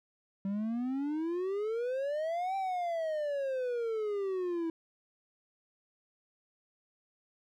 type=exponential two-way sweep; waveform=triangle; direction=up then down; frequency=192.6 to 784 to 324.4 Hz; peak=-29 dBFS; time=0.45-4.7 s; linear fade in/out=2 ms; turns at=2.56 s; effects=none